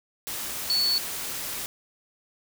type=tone in noise; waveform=sine; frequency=4435 Hz; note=C#8; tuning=in tune; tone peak=-21 dBFS; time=0.7-0.98 s; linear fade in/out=0 ms; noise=white; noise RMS=-33 dBFS; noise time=0.27-1.66 s; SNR=+9 dB; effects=none